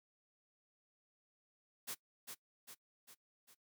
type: noise with echo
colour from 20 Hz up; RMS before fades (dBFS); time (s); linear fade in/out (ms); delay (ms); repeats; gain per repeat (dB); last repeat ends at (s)
white; -43; 1.87-1.95; 20; 400; 4; -5; 3.55
effects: noise-tail reverb RT60 0.1 s tail -20 dB re dry + high-pass 150 Hz 12 dB/octave